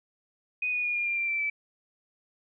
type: tone with pitch steps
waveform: sine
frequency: 2489 / 2463 / 2438 / 2413 / 2388 / 2363 / 2338 / 2314 Hz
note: D#7 / D#7 / D#7 / D7 / D7 / D7 / D7 / D7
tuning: 0 / -18 / -36 / +46 / +28 / +10 / -8 / -26 cents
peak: -26 dBFS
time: 0.62-1.5 s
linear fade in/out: 5 ms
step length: 110 ms
effects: none